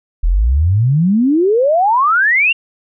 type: exponential sweep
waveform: sine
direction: up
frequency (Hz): 38.16 to 2836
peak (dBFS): -9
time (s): 0.23-2.53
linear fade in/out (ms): 10
effects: none